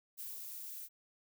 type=noise with ADSR envelope; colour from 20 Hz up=violet; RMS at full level=-44 dBFS; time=0.17-0.89 s; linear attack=32 ms; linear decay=160 ms; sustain=-2 dB; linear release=51 ms; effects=none